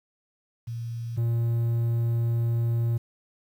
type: tone pair in turn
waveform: sine / triangle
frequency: 116.54 / 116.54 Hz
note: A#2 / A#2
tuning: 0 / 0 cents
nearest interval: unison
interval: 0 cents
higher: neither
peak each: -30 / -20 dBFS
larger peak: second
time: 0.67-1.17 / 1.17-2.98 s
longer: second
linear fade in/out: 10 ms
effects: 9-bit